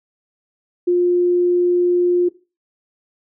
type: tone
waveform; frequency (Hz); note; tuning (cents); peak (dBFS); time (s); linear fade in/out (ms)
sine; 354; F4; +23; -12; 0.87-2.29; 10
effects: noise-tail reverb RT60 0.3 s tail -18 dB re dry